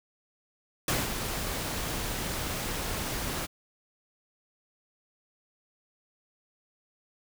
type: noise with ADSR envelope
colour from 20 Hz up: pink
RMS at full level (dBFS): -26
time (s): 0.88-3.47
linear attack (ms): 3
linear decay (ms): 200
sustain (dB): -7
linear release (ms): 22
effects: none